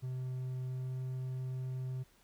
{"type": "tone with pitch glide", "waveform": "triangle", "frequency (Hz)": [128.3, 129.12], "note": ["C3", "C3"], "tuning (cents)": [-34, -23], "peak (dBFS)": -34, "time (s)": [0.02, 2.04], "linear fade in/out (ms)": 20, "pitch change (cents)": 11, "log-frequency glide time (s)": [0.71, 0.97], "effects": ["pink hiss -67 dBFS RMS until 2.23 s"]}